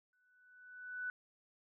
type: tone with exponential growth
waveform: sine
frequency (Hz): 1490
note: F#6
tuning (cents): +12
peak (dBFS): -36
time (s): 0.13-1.1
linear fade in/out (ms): 1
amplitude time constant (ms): 210
effects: none